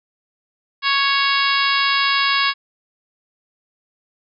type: harmonic tone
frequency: 554.4 Hz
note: C#5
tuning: in tune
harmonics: 2 / 3 / 4 / 5 / 6 / 7 / 8 / 9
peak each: -20 / -22 / -23 / -24 / -25 / -25 / -26 / -27 dBFS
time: 0.82-2.54 s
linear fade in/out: 50 ms
effects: none